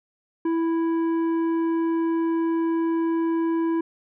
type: tone with tanh clipping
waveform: triangle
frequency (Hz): 329.9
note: E4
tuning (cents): +1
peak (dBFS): -22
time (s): 0.45-3.81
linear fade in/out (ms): 5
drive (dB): 13
effects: none